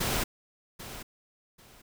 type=noise with echo; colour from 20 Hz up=pink; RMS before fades=-29 dBFS; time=0-0.24 s; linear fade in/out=10 ms; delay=790 ms; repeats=2; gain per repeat=-13 dB; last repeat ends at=1.82 s; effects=none